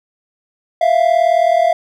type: tone pair together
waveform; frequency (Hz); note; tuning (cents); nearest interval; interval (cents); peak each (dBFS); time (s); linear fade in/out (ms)
triangle; 659.3 / 698.5; E5 / F5; 0 / 0; minor second; 100; -11; 0.81-1.73; 5
effects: none